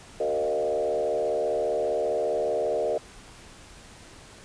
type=tone with frequency modulation; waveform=sine; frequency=535 Hz; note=C5; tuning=38 cents sharp; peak=-23 dBFS; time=0.2-2.98 s; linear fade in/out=5 ms; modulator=75 Hz; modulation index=1.8; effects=pink hiss -48 dBFS RMS until 4.44 s + resampled to 22050 Hz